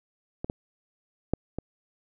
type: clicks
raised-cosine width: 2 ms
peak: -18 / -16 / -10 / -18 dBFS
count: 4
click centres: 0.445 / 0.499 / 1.336 / 1.586 s
effects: none

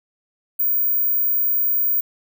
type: tone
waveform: sine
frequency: 15230 Hz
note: A#9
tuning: 36 cents sharp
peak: -16 dBFS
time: 0.59-2.01 s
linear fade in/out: 10 ms
effects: none

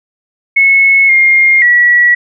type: tone with pitch steps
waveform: sine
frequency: 2192 / 2125 / 1934 Hz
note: C#7 / C7 / B6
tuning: -20 / +26 / -37 cents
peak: -4 dBFS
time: 0.56-2.15 s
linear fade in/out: 10 ms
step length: 530 ms
effects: none

